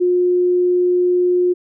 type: tone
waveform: sine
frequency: 358.2 Hz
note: F4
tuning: 44 cents sharp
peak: -12 dBFS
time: 0-1.54 s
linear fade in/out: 20 ms
effects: none